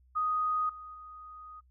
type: tone with level steps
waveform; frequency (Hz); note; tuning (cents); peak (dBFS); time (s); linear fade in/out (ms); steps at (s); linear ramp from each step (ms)
sine; 1246; D#6; +2; -27 / -43 / -45; 0.15-1.61; 20; 0.69 / 0.94; 5
effects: noise-tail reverb RT60 0.1 s tail -24 dB re dry + added 63 Hz sine -60 dBFS peak until 1.7 s